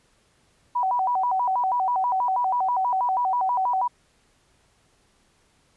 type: tone with vibrato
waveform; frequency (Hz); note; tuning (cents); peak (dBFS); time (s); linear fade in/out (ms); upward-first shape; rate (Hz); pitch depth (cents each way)
sine; 860; A5; -40; -20; 0.75-3.88; 10; square; 6.2; 220
effects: pink hiss -63 dBFS RMS until 5.76 s + resampled to 24000 Hz